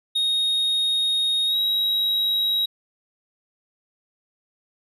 triangle tone with pitch glide, 3729 to 3836 Hz, A#7 to A#7, 0 to +49 cents, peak -18 dBFS, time 0.15-2.66 s, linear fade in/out 10 ms, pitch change +49 cents, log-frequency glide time 1.46-1.57 s, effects none

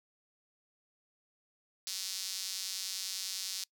sawtooth tone with high-pass filter, 190 Hz, F#3, 46 cents sharp, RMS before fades -39 dBFS, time 1.87-3.64 s, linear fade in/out 0 ms, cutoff 4800 Hz, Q 2.1, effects noise-tail reverb RT60 0.1 s tail -24 dB re dry

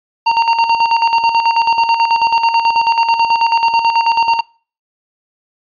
square tone with tremolo, 921 Hz, A#5, 21 cents flat, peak -9 dBFS, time 0.26-4.41 s, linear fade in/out 10 ms, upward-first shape square, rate 9.2 Hz, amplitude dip 60%, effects noise-tail reverb RT60 0.4 s tail -24 dB re dry + resampled to 11025 Hz

